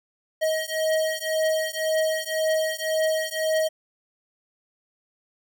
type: beating tone pair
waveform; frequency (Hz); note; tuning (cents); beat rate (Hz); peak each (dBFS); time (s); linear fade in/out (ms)
square; 631 / 632.9; D#5 / D#5; +24 / +29; 1.9; -26 / -26; 0.41-3.69; 20
effects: none